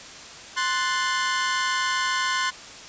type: chord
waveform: sawtooth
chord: F# diminished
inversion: second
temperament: equal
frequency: 1046.5 / 1480 / 1760 Hz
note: C6 / F#6 / A6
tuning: 0 / 0 / 0 cents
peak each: -21 / -24 / -26 dBFS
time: 0.56-2.51 s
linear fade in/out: 20 ms
effects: white hiss -41 dBFS RMS until 2.88 s + resampled to 16000 Hz